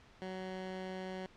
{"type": "tone", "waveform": "15% pulse", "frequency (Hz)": 186.9, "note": "F#3", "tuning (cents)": 18, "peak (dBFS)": -34, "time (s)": [0.22, 1.26], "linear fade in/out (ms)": 0, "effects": ["pink hiss -61 dBFS RMS until 1.36 s", "low-pass 4000 Hz 12 dB/octave"]}